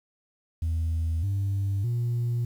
sine tone with pitch steps, 81.5 / 98.61 / 119.32 Hz, E2 / G2 / A#2, -19 / +11 / +41 cents, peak -22 dBFS, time 0.62-2.45 s, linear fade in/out 5 ms, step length 610 ms, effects tanh soft clip ceiling -22 dBFS + 9-bit

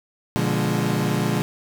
30% pulse chord, B diminished seventh, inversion none, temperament equal with one note detuned, 121.21 / 146.83 / 174.61 / 207.7 Hz, B2 / D3 / F3 / Ab3, -32 / 0 / 0 / 0 cents, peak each -23 dBFS, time 0.36-1.42 s, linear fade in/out 0 ms, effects none

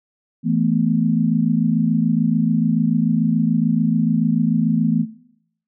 sine chord, E suspended fourth, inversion none, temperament equal, 164.81 / 220 / 246.9 Hz, E3 / A3 / B3, 0 / 0 / 0 cents, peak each -20 dBFS, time 0.43-5.06 s, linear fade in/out 50 ms, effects noise-tail reverb RT60 0.7 s tail -17 dB re dry

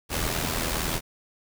pink noise with amplitude modulation, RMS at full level -25 dBFS, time 0.09-1.01 s, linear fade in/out 50 ms, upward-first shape sine, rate 81.3 Hz, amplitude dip 60%, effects none

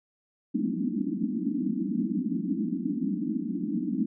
pink band-pass noise, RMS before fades -29 dBFS, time 0.54-4.06 s, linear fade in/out 10 ms, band 180 to 320 Hz, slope 96 dB/octave, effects none

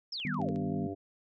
sine exponential sweep, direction down, 5588 to 417.8 Hz, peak -35 dBFS, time 0.12-0.51 s, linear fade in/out 5 ms
click train, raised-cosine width 0.2 ms, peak -37 dBFS, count 6, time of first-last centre 0.2-0.56 s, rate 13.9 Hz
sine chord, Eb augmented, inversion none, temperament equal, 155.56 / 196 / 246.9 Hz, Eb3 / G3 / B3, 0 / 0 / 0 cents, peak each -36 dBFS, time 0.25-0.87 s, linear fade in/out 2 ms
harmonic tone, 98 Hz, G2, in tune, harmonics 1 / 3 / 4 / 5 / 6 / 7, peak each -43 / -38 / -40 / -49 / -52 / -43 dBFS, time 0.38-0.95 s, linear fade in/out 20 ms
effects none

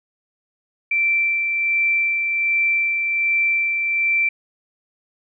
sine tone with tremolo, 2343 Hz, D7, 5 cents flat, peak -15 dBFS, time 0.91-4.29 s, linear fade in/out 5 ms, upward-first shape sine, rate 1.3 Hz, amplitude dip 35%, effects none

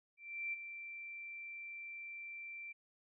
sine tone with ADSR envelope, 2349 Hz, D7, in tune, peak -36 dBFS, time 0.17-2.73 s, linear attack 360 ms, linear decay 20 ms, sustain -9 dB, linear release 16 ms, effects none

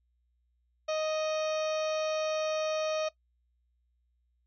harmonic tone, 623 Hz, D#5, 2 cents sharp, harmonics 1 / 2 / 3 / 4 / 5 / 6 / 7 / 8 / 9 / 10, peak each -29 / -39 / -50 / -42 / -47 / -46 / -48 / -58 / -47 / -55 dBFS, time 0.88-3.09 s, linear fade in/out 10 ms, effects noise-tail reverb RT60 0.1 s tail -17 dB re dry + added 60 Hz sine -70 dBFS peak until 4.46 s

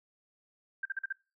sine tone bursts, 1580 Hz, G6, 13 cents sharp, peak -31 dBFS, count 5, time 0.83-1.126 s, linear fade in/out 5 ms, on 24 ms, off 44 ms, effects noise-tail reverb RT60 0.3 s tail -23 dB re dry

